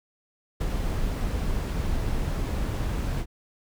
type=noise with ADSR envelope; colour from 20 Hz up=brown; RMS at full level=-24 dBFS; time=0.6-3.26 s; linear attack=14 ms; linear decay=24 ms; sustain=-3 dB; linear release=59 ms; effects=none